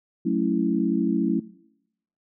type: chord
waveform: sine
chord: F# minor seventh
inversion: none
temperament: equal with one note detuned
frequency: 185 / 219.1 / 277.2 / 329.6 Hz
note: F#3 / A3 / C#4 / E4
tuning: 0 / -7 / 0 / 0 cents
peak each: -26 dBFS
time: 0.25-1.4 s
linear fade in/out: 10 ms
effects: noise-tail reverb RT60 0.8 s tail -20 dB re dry